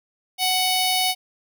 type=tone with notch filter; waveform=10% pulse; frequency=744 Hz; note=F#5; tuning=9 cents sharp; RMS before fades=-21 dBFS; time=0.38-1.15 s; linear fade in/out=50 ms; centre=1500 Hz; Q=0.79; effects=none